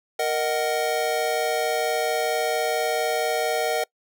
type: chord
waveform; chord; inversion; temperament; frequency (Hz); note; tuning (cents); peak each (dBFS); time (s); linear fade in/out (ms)
square; D# minor; second; just; 466.7 / 622.3 / 746.7; A#4 / D#5 / F#5; +2 / 0 / +16; -27; 0.19-3.84; 5
effects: noise-tail reverb RT60 0.1 s tail -24 dB re dry